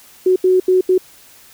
sine tone bursts at uneven times, 370 Hz, F#4, in tune, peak -9 dBFS, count 4, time 0.26-0.36 / 0.44-0.6 / 0.68-0.81 / 0.89-0.98 s, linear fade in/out 5 ms, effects white hiss -45 dBFS RMS until 1.53 s

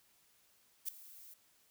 violet noise with ADSR envelope, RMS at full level -36 dBFS, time 0.85-1.34 s, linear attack 34 ms, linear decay 4 ms, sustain -19 dB, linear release 4 ms, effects white hiss -70 dBFS RMS until 1.7 s

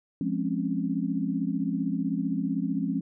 sine chord, Db major seventh, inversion first, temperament equal, 174.61 / 207.7 / 261.6 / 277.2 Hz, F3 / Ab3 / C4 / Db4, 0 / 0 / 0 / 0 cents, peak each -31 dBFS, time 0.21-3.01 s, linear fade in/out 2 ms, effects none

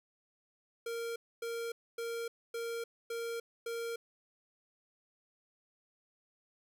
square tone bursts, 464.1 Hz, A#4, 8 cents flat, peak -37 dBFS, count 6, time 0.86-3.96 s, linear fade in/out 5 ms, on 300 ms, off 260 ms, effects none

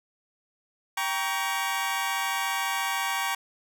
20% pulse chord, G diminished, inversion none, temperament just, 784 / 940.8 / 1128.9 Hz, G5 / Bb5 / Db6, 0 / +16 / +31 cents, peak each -26 dBFS, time 0.97-3.35 s, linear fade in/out 5 ms, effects none

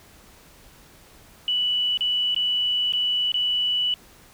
sine tone with dropouts, 2960 Hz, F#7, in tune, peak -20 dBFS, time 1.48-3.94 s, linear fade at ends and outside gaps 1 ms, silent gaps 1.973-2.008 / 2.346-2.363 / 2.923-2.935 / 3.319-3.342 s, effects pink hiss -51 dBFS RMS until 4.33 s

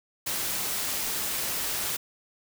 white noise, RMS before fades -30 dBFS, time 0.26-1.97 s, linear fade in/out 10 ms, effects none

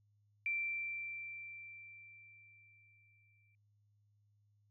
sine tone with exponential decay, 2349 Hz, D7, in tune, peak -33 dBFS, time 0.46-3.55 s, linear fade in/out 1 ms, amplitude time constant 670 ms, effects added 103 Hz sine -70 dBFS peak until 4.7 s

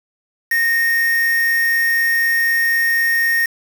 triangle tone with quantisation, 1852 Hz, A#6, 12 cents flat, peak -12 dBFS, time 0.51-3.46 s, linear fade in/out 5 ms, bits 4, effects none

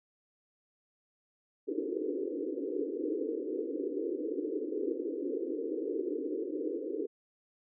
pink band-pass noise, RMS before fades -35 dBFS, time 1.67-7.07 s, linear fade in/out 20 ms, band 280 to 490 Hz, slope 96 dB/octave, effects none

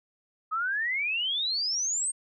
sine exponential sweep, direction up, 1244.5 to 8640 Hz, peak -26 dBFS, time 0.51-2.12 s, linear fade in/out 20 ms, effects none

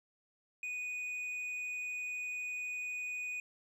triangle tone with tanh clipping, 2478 Hz, D#7, 8 cents flat, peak -38 dBFS, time 0.63-3.4 s, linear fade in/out 2 ms, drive 9 dB, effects none

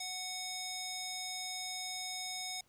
square tone with band-pass filter, 740 Hz, F#5, in tune, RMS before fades -41 dBFS, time 0-2.61 s, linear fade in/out 5 ms, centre 5700 Hz, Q 1.3, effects pink hiss -71 dBFS RMS until 2.68 s

